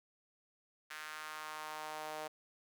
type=tone with high-pass filter sweep; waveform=sawtooth; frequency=154.3 Hz; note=D#3; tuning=14 cents flat; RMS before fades=-45 dBFS; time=0.9-2.28 s; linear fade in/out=10 ms; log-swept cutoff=1600 to 630 Hz; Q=2.1; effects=none